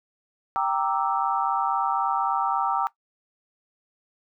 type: chord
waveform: sine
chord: E half-diminished seventh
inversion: first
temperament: equal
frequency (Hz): 784 / 932.3 / 1174.7 / 1318.5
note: G5 / Bb5 / D6 / E6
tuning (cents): 0 / 0 / 0 / 0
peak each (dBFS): -26 / -27 / -28 / -28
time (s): 0.56-2.87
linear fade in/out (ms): 0
effects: noise-tail reverb RT60 0.1 s tail -17 dB re dry